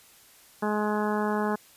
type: harmonic tone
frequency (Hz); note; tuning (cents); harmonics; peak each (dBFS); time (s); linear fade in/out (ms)
210.6; G#3; +24; 1 / 2 / 3 / 4 / 5 / 6 / 7 / 8; -28 / -30 / -35 / -32 / -34 / -39 / -38 / -40; 0.62-1.56; 10
effects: white hiss -55 dBFS RMS until 1.76 s + resampled to 32000 Hz